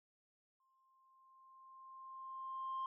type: tone with exponential growth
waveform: sine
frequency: 1056 Hz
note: C6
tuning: 16 cents sharp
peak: -36 dBFS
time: 0.6-2.86 s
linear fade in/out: 2 ms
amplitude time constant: 490 ms
effects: tanh soft clip ceiling -36 dBFS